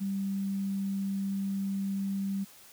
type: tone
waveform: sine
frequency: 196 Hz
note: G3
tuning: in tune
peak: -29 dBFS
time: 0-2.45 s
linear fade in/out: 20 ms
effects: white hiss -54 dBFS RMS until 2.72 s